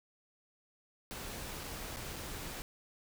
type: noise with dropouts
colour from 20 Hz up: pink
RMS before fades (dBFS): -43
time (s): 1.11-2.62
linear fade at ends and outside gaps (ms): 0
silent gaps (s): 1.635-1.638 / 1.962-1.969 / 2.159-2.163
effects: none